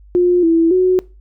sine tone with pitch steps, 355.5 / 330.2 / 368.4 Hz, F4 / E4 / F#4, +31 / +3 / -7 cents, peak -9 dBFS, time 0.15-0.99 s, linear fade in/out 0 ms, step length 280 ms, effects noise-tail reverb RT60 0.3 s tail -23 dB re dry + added 50 Hz sine -40 dBFS peak until 1.2 s

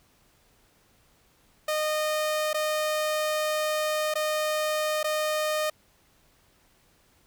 sawtooth tone with dropouts, 614 Hz, D#5, 23 cents flat, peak -21 dBFS, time 1.68-5.7 s, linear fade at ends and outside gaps 5 ms, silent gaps 2.532-2.543 / 4.14-4.154 / 5.031-5.042 s, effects pink hiss -63 dBFS RMS until 7.26 s

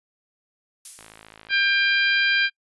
violet noise with exponential decay, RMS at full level -32 dBFS, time 0.85-1.5 s, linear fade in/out 2 ms, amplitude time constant 140 ms
click train, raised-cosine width 0.3 ms, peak -27 dBFS, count 29, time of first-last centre 0.99-1.506 s, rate 54.3 Hz
harmonic tone, 796 Hz, G5, 26 cents sharp, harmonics 2 / 3 / 4 / 5 / 6, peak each -20 / -23 / -26 / -31 / -31 dBFS, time 1.49-2.5 s, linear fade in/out 50 ms
effects noise-tail reverb RT60 0.1 s tail -26 dB re dry + resampled to 24000 Hz

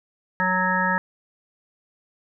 harmonic tone, 185 Hz, F#3, in tune, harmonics 1 / 3 / 5 / 7 / 9 / 10, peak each -27 / -31 / -24 / -28 / -24 / -28 dBFS, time 0.4-0.98 s, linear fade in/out 0 ms, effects none

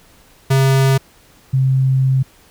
square / sine tone pair in turn, 134.5 / 132.27 Hz, C3 / C3, +48 / +19 cents, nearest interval unison, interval 29 cents, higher first, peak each -11 dBFS, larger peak neither, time 0.5-0.98 / 1.53-2.23 s, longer second, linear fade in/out 10 ms, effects pink hiss -49 dBFS RMS until 2.5 s

